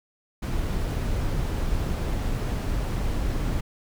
brown noise, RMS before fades -26 dBFS, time 0.42-3.61 s, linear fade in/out 10 ms, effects none

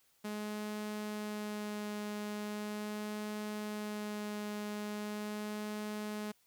sawtooth tone with vibrato, 210 Hz, G#3, 19 cents sharp, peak -34 dBFS, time 0.24-6.32 s, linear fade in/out 10 ms, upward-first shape sine, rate 0.4 Hz, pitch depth 10 cents each way, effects white hiss -71 dBFS RMS until 6.46 s

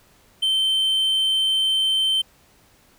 triangle tone, 3103 Hz, G7, 18 cents flat, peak -16 dBFS, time 0.42-2.22 s, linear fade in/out 10 ms, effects pink hiss -56 dBFS RMS until 2.98 s

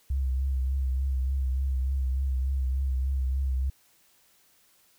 sine tone with vibrato, 66 Hz, C2, 16 cents sharp, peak -24 dBFS, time 0.1-3.7 s, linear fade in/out 5 ms, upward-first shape triangle, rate 3.4 Hz, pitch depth 56 cents each way, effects white hiss -63 dBFS RMS until 4.98 s

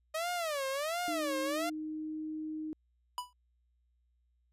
sawtooth tone with vibrato, 616 Hz, D#5, 17 cents flat, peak -29 dBFS, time 0.14-1.7 s, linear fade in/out 10 ms, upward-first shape sine, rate 1.4 Hz, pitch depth 250 cents each way
sine tone with pitch glide, 308.8 to 310.9 Hz, D#4 to D#4, -13 to -1 cents, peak -36 dBFS, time 1.08-2.73 s, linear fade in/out 0 ms, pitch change +12 cents, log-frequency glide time 1.4-2.2 s
square tone with exponential decay, 987.8 Hz, B5, in tune, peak -32 dBFS, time 3.18-3.33 s, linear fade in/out 1 ms, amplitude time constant 32 ms
effects added 60 Hz sine -70 dBFS peak until 4.52 s + resampled to 32000 Hz

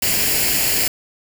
white noise with comb filter, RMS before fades -18 dBFS, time 0.02-0.88 s, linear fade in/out 5 ms, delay 0.41 ms, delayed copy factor +0.6, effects none

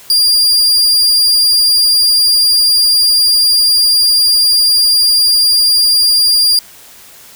40% pulse tone, 4804 Hz, D8, 38 cents sharp, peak -6 dBFS, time 0.1-6.59 s, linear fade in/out 2 ms, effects white hiss -38 dBFS RMS until 7.35 s

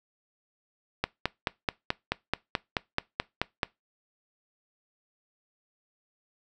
click train, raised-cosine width 0.3 ms, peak -9 dBFS, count 13, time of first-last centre 1.04-3.632 s, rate 4.63 Hz, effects noise-tail reverb RT60 0.2 s tail -22 dB re dry

